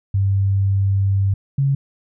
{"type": "tone pair in turn", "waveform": "sine", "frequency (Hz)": [98, 137.99], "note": ["G2", "C#3"], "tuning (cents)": [0, -8], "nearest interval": "tritone", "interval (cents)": 592, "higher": "second", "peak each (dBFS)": -14, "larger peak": "neither", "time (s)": [[0.14, 1.34], [1.58, 1.75]], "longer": "first", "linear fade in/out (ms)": 5, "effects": []}